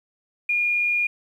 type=tone; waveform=sine; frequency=2426 Hz; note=D#7; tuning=44 cents flat; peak=-19 dBFS; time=0.49-1.07 s; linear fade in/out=5 ms; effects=9-bit